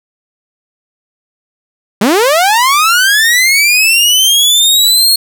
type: linear sweep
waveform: sawtooth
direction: up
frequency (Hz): 186.6 to 4326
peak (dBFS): -3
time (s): 2.01-5.16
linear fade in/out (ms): 5
effects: none